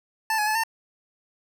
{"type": "tone with pitch steps", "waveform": "25% pulse", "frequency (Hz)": [882, 843, 863, 903], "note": ["A5", "G#5", "A5", "A5"], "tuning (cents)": [4, 26, -34, 45], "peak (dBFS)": -18, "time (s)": [0.3, 0.636], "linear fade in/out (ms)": 2, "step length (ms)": 84, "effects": []}